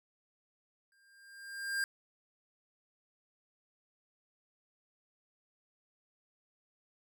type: tone with exponential growth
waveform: square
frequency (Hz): 1600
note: G6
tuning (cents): +35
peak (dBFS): -30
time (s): 0.92-1.84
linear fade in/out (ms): 1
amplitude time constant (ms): 200
effects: none